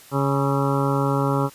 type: harmonic tone with a mistuned harmonic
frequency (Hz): 138.59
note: C#3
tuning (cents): 0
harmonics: 1 / 2 / 3 / 4 / 6 / 7 / 8 / 9 / 10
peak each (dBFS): -22 / -25 / -27 / -28 / -30 / -30 / -31 / -32 / -32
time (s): 0.11-1.5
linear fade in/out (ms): 50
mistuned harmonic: 10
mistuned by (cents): -50
effects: white hiss -47 dBFS RMS until 1.54 s + resampled to 32000 Hz